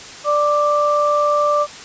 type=tone pair together; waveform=sine; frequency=589.4 / 1177 Hz; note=D5 / D6; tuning=+6 / +3 cents; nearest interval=octave; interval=1197 cents; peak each=-16 dBFS; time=0.24-1.67 s; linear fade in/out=50 ms; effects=white hiss -35 dBFS RMS until 1.84 s + resampled to 16000 Hz